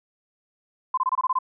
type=tone bursts; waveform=sine; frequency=1030 Hz; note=C6; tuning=28 cents flat; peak=-19 dBFS; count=8; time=0.94-1.388 s; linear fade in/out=5 ms; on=35 ms; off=24 ms; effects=none